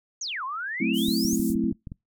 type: exponential two-way sweep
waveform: sine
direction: down then up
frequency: 6860 to 1004 to 6860 Hz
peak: -29 dBFS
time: 0.21-1.36 s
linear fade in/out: 5 ms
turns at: 0.44 s
type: chord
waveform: sine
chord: F# half-diminished seventh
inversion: none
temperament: equal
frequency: 185 / 220 / 261.6 / 329.6 Hz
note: F#3 / A3 / C4 / E4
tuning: 0 / 0 / 0 / 0 cents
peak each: -30 / -26 / -27 / -28 dBFS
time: 0.8-1.72 s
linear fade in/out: 10 ms
type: band-pass noise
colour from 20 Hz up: white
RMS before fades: -38 dBFS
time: 0.93-1.55 s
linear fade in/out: 50 ms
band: 6700 to 16000 Hz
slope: 24 dB/octave
type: clicks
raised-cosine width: 5 ms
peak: -24 dBFS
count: 10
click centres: 1.084 / 1.25 / 1.332 / 1.398 / 1.502 / 1.556 / 1.641 / 1.725 / 1.872 / 1.919 s
effects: noise-tail reverb RT60 0.2 s tail -26 dB re dry